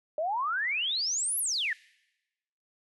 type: exponential two-way sweep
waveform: sine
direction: up then down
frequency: 592 to 11680 to 1677 Hz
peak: -27 dBFS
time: 0.18-1.73 s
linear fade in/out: 2 ms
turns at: 1.39 s
effects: noise-tail reverb RT60 1.0 s tail -24 dB re dry